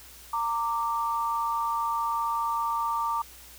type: tone pair together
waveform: sine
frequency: 919.5 / 1174.7 Hz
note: A#5 / D6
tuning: -24 / 0 cents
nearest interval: major third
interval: 424 cents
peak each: -28 dBFS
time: 0.33-3.22 s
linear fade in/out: 5 ms
effects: added 60 Hz sine -54 dBFS peak until 3.58 s + white hiss -49 dBFS RMS until 3.58 s